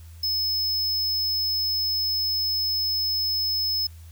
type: tone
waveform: square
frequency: 5200 Hz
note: E8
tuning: 24 cents flat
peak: -23 dBFS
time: 0.23-3.87 s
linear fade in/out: 5 ms
effects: added 82 Hz sine -41 dBFS peak until 4.11 s + white hiss -56 dBFS RMS until 4.11 s